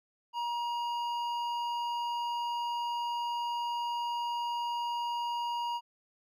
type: tone with hard clipping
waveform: triangle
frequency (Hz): 950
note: A#5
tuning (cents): +33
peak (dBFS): -33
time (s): 0.33-5.81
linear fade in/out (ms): 50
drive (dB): 13
effects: none